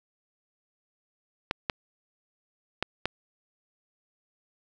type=clicks; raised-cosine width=0.3 ms; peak=-10 dBFS; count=4; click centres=1.511 / 1.698 / 2.826 / 3.056 s; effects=none